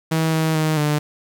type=tone with pitch steps; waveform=sawtooth; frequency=160.6 / 159.4 / 156.3 / 149.3 Hz; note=E3 / D#3 / D#3 / D3; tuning=-45 / +42 / +8 / +29 cents; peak=-13 dBFS; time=0.11-0.99 s; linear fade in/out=10 ms; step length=220 ms; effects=8-bit